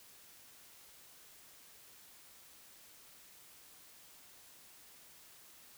silence, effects white hiss -59 dBFS RMS until 5.77 s

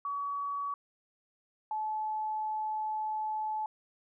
sine tone pair in turn, 1133 / 862.9 Hz, C#6 / A5, +37 / -34 cents, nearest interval perfect fourth, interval 471 cents, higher first, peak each -32 / -31 dBFS, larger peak second, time 0.05-0.74 / 1.71-3.66 s, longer second, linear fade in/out 2 ms, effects none

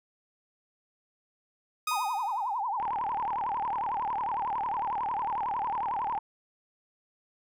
sawtooth tone with exponential decay, 1244.5 Hz, D#6, in tune, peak -23 dBFS, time 1.87-2.61 s, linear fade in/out 5 ms, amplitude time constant 160 ms
sine tone with vibrato, 895 Hz, A5, 29 cents sharp, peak -28 dBFS, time 1.91-6.19 s, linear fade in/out 5 ms, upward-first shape triangle, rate 11 Hz, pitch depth 270 cents each way
click train, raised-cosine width 0.5 ms, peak -26 dBFS, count 128, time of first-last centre 2.8-6.178 s, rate 37.6 Hz
effects none

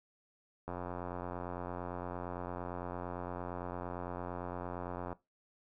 click train, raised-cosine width 1 ms, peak -26 dBFS, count 396, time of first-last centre 0.68-5.128 s, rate 88.8 Hz, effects noise-tail reverb RT60 0.2 s tail -18 dB re dry

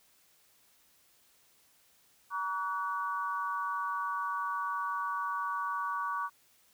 sine tone cluster, 944 / 1138 / 1479 Hz, A#5 / C#6 / F#6, +22 / +45 / -1 cents, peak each -38 / -33 / -39 dBFS, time 2.3-6.3 s, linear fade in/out 50 ms, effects white hiss -66 dBFS RMS until 6.73 s

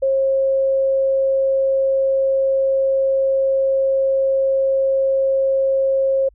sine tone, 538 Hz, C5, 48 cents sharp, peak -14 dBFS, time 0.02-6.29 s, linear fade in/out 10 ms, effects added 50 Hz sine -49 dBFS peak until 6.34 s

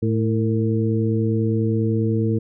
harmonic tone with a mistuned harmonic, 110 Hz, A2, in tune, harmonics 1 / 2 / 3 / 4, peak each -20 / -23 / -25 / -26 dBFS, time 0.02-2.39 s, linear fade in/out 10 ms, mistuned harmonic 4, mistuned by +56 cents, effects none

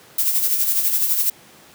violet noise with tremolo, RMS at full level -17 dBFS, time 0.18-1.3 s, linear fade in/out 5 ms, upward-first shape sine, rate 12 Hz, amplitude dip 50%, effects pink hiss -47 dBFS RMS until 1.74 s + high-pass 150 Hz 12 dB/octave

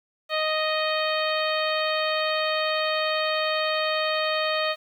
harmonic tone, 622.3 Hz, D#5, in tune, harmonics 1 / 2 / 3 / 4 / 5 / 6 / 7, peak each -26 / -29 / -31 / -32 / -33 / -34 / -34 dBFS, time 0.29-4.76 s, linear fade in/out 50 ms, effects 9-bit

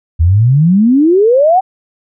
sine exponential sweep, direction up, 77.4 to 784 Hz, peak -5 dBFS, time 0.19-1.61 s, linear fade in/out 20 ms, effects none

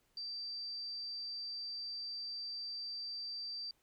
sine tone, 4672 Hz, D8, 10 cents flat, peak -40 dBFS, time 0.17-3.71 s, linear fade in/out 2 ms, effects pink hiss -75 dBFS RMS until 3.82 s

